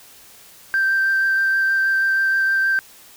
sine tone with vibrato, 1568 Hz, G6, in tune, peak -14 dBFS, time 0.74-2.79 s, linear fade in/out 0 ms, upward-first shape triangle, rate 6.3 Hz, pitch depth 12 cents each way, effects tanh soft clip ceiling -12 dBFS + white hiss -46 dBFS RMS until 3.16 s

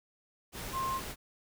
sine tone in noise, 1059 Hz, C6, 21 cents sharp, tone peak -31 dBFS, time 0.72-1.01 s, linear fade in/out 50 ms, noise pink, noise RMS -41 dBFS, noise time 0.52-1.16 s, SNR +7 dB, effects none

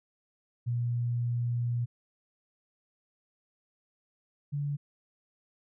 sine tone pair in turn, 119.9 / 143.84 Hz, A#2 / D3, +49 / -36 cents, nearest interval minor third, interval 315 cents, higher second, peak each -27 / -29 dBFS, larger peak first, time 0.66-1.86 / 4.52-4.77 s, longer first, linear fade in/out 20 ms, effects none

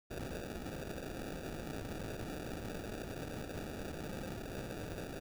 white noise with sample-and-hold, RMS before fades -43 dBFS, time 0.1-5.2 s, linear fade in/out 20 ms, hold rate 1050 Hz, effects none

